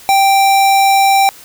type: tone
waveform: square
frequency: 784 Hz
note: G5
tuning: in tune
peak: -8 dBFS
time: 0.09-1.29 s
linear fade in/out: 0 ms
effects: white hiss -38 dBFS RMS until 1.44 s